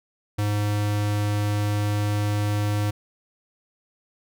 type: tone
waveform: square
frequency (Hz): 103.83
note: G#2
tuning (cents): 0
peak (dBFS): -22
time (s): 0.38-2.91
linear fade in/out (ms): 10
effects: none